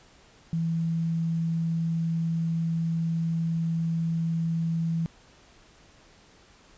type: tone with quantisation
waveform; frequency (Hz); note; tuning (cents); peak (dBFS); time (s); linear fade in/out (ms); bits
sine; 164.81; E3; 0; -24; 0.53-5.06; 0; 9
effects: pink hiss -56 dBFS RMS until 6.77 s + resampled to 16000 Hz